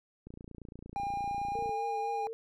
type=click train; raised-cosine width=3 ms; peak=-33 dBFS; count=42; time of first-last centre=0.27-1.694 s; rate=28.8 Hz
type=tone with pitch glide; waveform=triangle; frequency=805 to 811.1 Hz; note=G5 to G#5; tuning=+46 to -41 cents; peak=-30 dBFS; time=0.96-2.27 s; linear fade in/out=0 ms; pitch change=+13 cents; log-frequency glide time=1.11-1.79 s
type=tone with vibrato; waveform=sine; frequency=450.8 Hz; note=A4; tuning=42 cents sharp; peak=-37 dBFS; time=1.55-2.33 s; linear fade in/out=0 ms; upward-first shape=triangle; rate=4 Hz; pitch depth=51 cents each way
effects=none